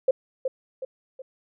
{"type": "tone with echo", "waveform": "sine", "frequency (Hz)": 523.3, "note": "C5", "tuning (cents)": 0, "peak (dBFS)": -15, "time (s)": [0.08, 0.11], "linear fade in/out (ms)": 5, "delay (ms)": 370, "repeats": 3, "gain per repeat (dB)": -7, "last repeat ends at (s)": 1.22, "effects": []}